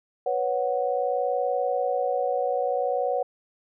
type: chord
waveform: sine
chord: B suspended second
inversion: none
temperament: equal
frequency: 493.9 / 554.4 / 740 Hz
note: B4 / C#5 / F#5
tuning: 0 / 0 / 0 cents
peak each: -27 dBFS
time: 0.26-3.23 s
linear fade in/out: 5 ms
effects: none